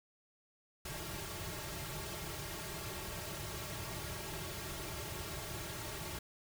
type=noise with comb filter; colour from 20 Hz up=pink; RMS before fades=-43 dBFS; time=0.85-6.19 s; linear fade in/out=5 ms; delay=4 ms; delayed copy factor=-1; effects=none